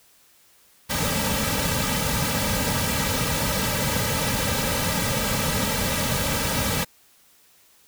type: noise with comb filter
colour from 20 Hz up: pink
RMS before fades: -24 dBFS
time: 0.89-6.85 s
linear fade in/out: 20 ms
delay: 2.8 ms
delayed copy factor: -0.95
effects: white hiss -57 dBFS RMS until 7.87 s